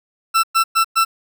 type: tone bursts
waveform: 40% pulse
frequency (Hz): 1336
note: E6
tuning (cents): +23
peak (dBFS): -11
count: 4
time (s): 0.34-1.05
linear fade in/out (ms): 20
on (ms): 95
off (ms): 110
effects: none